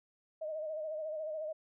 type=tone with vibrato; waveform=sine; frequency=622.3 Hz; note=D#5; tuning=in tune; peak=-36 dBFS; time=0.41-1.53 s; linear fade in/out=10 ms; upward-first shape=sine; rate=14 Hz; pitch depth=54 cents each way; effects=none